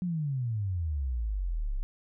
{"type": "exponential sweep", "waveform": "sine", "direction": "down", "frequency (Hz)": [185, 30.87], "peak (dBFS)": -28, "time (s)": [0.02, 1.83], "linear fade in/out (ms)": 0, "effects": []}